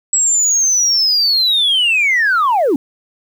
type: linear sweep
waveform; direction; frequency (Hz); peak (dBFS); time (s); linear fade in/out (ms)
sine; down; 7790 to 246.9; -9; 0.13-2.76; 2
effects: tanh soft clip ceiling -8 dBFS + 7-bit